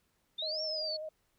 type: exponential two-way sweep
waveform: sine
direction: up then down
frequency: 3520 to 5550 to 4350 Hz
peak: -34 dBFS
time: 0.38-0.97 s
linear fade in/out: 10 ms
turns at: 0.61 s
type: tone with vibrato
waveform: sine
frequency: 622.3 Hz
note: D#5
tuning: in tune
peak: -38 dBFS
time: 0.42-1.09 s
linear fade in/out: 5 ms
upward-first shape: triangle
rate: 10 Hz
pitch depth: 33 cents each way
effects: pink hiss -75 dBFS RMS until 1.38 s